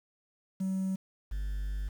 triangle tone pair in turn, 190 / 49.8 Hz, F#3 / G1, +46 / +28 cents, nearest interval octave + major seventh, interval 2318 cents, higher first, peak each -26 / -29 dBFS, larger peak first, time 0.6-0.96 / 1.31-1.89 s, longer second, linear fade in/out 10 ms, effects tanh soft clip ceiling -24 dBFS + 9-bit

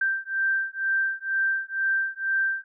sine beating tone pair, 1568 / 1570.1 Hz, G6 / G6, 0 / +2 cents, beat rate 2.1 Hz, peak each -26 dBFS, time 0.01-2.64 s, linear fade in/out 5 ms, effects none

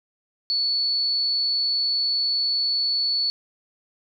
sine tone, 4435 Hz, C#8, in tune, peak -20 dBFS, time 0.5-3.3 s, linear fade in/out 0 ms, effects none

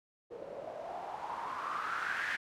blue noise with low-pass filter sweep, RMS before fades -39 dBFS, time 0.3-2.37 s, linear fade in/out 20 ms, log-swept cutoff 480 to 1800 Hz, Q 6, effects none

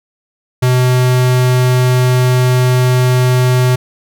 square tone, 126.3 Hz, B2, 39 cents sharp, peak -9 dBFS, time 0.62-3.76 s, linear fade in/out 10 ms, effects none

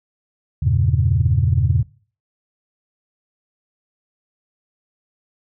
sine chord, E diminished seventh, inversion none, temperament equal, 82.41 / 98 / 116.54 / 138.59 Hz, E2 / G2 / Bb2 / Db3, 0 / 0 / 0 / 0 cents, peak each -19 dBFS, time 0.62-1.83 s, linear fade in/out 10 ms, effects noise-tail reverb RT60 0.4 s tail -20 dB re dry + tanh soft clip ceiling -4 dBFS

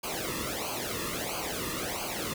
pink noise with flanger, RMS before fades -34 dBFS, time 0.03-2.34 s, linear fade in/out 10 ms, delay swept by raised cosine 0.54 to 1.34 ms, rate 1.5 Hz, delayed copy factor -0.85, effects none

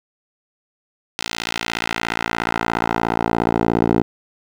10% pulse tone with band-pass filter sweep, 57 Hz, A#1, 38 cents flat, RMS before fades -21 dBFS, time 1.19-4.02 s, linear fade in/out 0 ms, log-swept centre 4200 to 400 Hz, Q 1, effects none

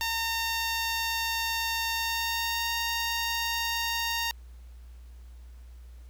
10% pulse tone with pitch glide, 914 to 926.2 Hz, A#5 to A#5, -34 to -11 cents, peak -19 dBFS, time 0.01-4.31 s, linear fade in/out 0 ms, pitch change +23 cents, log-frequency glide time 1.93-2.75 s, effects added 60 Hz sine -44 dBFS peak until 6.09 s + pink hiss -64 dBFS RMS until 6.09 s

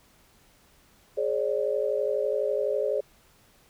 sine tone cluster, 418.7 / 542 / 594 Hz, G#4 / C#5 / D5, +14 / -39 / +20 cents, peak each -28 / -28 / -29 dBFS, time 1.17-3.01 s, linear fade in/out 10 ms, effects pink hiss -60 dBFS RMS until 3.69 s

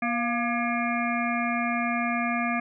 harmonic tone with a mistuned harmonic, 239.3 Hz, A#3, 46 cents sharp, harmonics 1 / 3 / 5 / 7 / 9 / 10, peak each -28 / -30 / -32 / -34 / -33 / -34 dBFS, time 0.02-2.6 s, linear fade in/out 5 ms, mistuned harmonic 3, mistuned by -49 cents, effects none

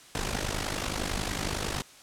pink noise with amplitude modulation, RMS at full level -28 dBFS, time 0.15-1.82 s, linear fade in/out 0 ms, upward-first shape sine, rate 50.9 Hz, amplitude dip 75%, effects white hiss -52 dBFS RMS until 2.02 s + low-pass 9000 Hz 12 dB/octave

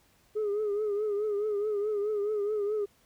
sine tone with vibrato, 417.1 Hz, G#4, 7 cents sharp, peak -25 dBFS, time 0.35-2.86 s, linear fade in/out 20 ms, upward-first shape triangle, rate 4.7 Hz, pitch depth 78 cents each way, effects tanh soft clip ceiling -25 dBFS + pink hiss -65 dBFS RMS until 3.05 s

